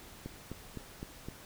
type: click train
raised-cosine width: 3 ms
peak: -27 dBFS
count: 5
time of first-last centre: 0.26-1.286 s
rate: 3.9 Hz
effects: pink hiss -52 dBFS RMS until 1.45 s